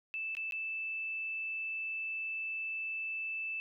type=tone with dropouts; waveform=sine; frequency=2637 Hz; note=E7; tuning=in tune; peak=-35 dBFS; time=0.14-3.6 s; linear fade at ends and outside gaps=0 ms; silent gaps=0.351-0.369 / 0.51-0.522 s; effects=none